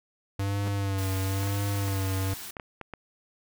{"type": "tone with vibrato", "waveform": "square", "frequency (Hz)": 98, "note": "G2", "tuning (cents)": 0, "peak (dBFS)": -27, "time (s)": [0.39, 2.34], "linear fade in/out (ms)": 5, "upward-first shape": "sine", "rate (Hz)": 0.99, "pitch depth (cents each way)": 48}
{"type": "tone with exponential growth", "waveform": "sawtooth", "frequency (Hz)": 199.6, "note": "G3", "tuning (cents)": 32, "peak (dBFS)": -28, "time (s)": [0.56, 0.68], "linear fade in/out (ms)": 2, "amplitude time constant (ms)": 25}
{"type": "band-stop noise", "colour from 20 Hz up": "white", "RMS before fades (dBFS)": -40, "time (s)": [0.98, 2.51], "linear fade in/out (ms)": 5, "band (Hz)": [440, 640], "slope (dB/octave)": 96}
{"type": "clicks", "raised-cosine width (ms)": 0.5, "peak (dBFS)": -23, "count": 7, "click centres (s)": [1.432, 1.474, 1.882, 2.568, 2.598, 2.813, 2.937]}
{"effects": []}